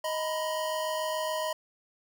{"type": "tone cluster", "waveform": "square", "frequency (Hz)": [626, 952, 999], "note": ["D#5", "A#5", "B5"], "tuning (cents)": [10, 36, 20], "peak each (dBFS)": [-32, -40, -35], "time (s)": [0.04, 1.53], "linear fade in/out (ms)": 5, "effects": []}